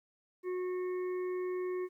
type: harmonic tone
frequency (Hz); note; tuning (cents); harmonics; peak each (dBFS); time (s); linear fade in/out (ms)
364.8; F#4; -24; 1 / 3 / 5 / 6; -33 / -48 / -54 / -54; 0.43-1.89; 50
effects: 12-bit